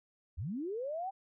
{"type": "linear sweep", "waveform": "sine", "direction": "up", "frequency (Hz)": [62.5, 792], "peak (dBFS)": -35, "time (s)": [0.37, 1.11], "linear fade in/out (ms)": 20, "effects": []}